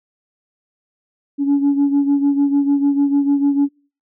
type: beating tone pair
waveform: sine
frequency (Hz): 281.5 / 288.2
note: C#4 / D4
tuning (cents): +27 / -33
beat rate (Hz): 6.7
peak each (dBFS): -12 / -18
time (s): 1.38-3.69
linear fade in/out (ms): 50
effects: noise-tail reverb RT60 0.4 s tail -25 dB re dry + tanh soft clip ceiling -9 dBFS